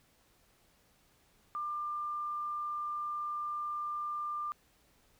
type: tone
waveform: sine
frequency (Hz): 1194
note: D6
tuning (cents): +28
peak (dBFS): -34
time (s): 1.55-4.52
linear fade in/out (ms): 0
effects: pink hiss -68 dBFS RMS until 5.19 s